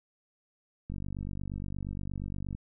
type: click train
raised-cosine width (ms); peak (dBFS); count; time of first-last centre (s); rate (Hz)
5; -25; 81; 0.9-2.549; 48.5
effects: none